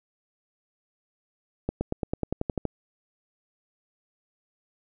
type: accelerating click train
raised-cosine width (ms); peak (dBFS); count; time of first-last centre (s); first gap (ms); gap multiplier
2; -13; 11; 1.69-2.653; 120; 0.95
effects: none